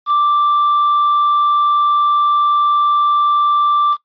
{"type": "tone with quantisation", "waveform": "triangle", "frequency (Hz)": 1174.7, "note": "D6", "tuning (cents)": 0, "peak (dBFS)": -9, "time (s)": [0.06, 3.97], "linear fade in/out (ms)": 50, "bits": 6, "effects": ["noise-tail reverb RT60 0.1 s tail -17 dB re dry", "resampled to 11025 Hz"]}